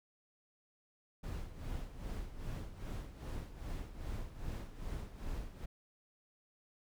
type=noise with tremolo; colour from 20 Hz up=brown; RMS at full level=-40 dBFS; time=1.23-5.66 s; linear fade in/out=10 ms; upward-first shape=sine; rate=2.5 Hz; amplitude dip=70%; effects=none